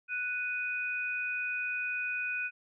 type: tone pair together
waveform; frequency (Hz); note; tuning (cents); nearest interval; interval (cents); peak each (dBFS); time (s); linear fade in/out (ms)
sine; 1480 / 2489; F#6 / D#7; 0 / 0; major sixth; 900; -35 / -33; 0.08-2.51; 50
effects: none